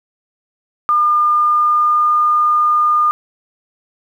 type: tone with pitch glide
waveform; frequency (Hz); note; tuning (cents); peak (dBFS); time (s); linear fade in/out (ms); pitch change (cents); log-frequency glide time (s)
sine; 1207 to 1214; D6 to D#6; +47 to -43; -10; 0.89-3.11; 0; +10; 1.31-2.12
effects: 8-bit